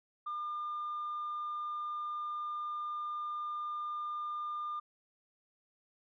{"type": "tone", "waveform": "sine", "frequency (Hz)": 1204, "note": "D6", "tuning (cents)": 43, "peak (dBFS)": -34, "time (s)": [0.26, 4.8], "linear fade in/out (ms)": 10, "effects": ["tanh soft clip ceiling -33 dBFS"]}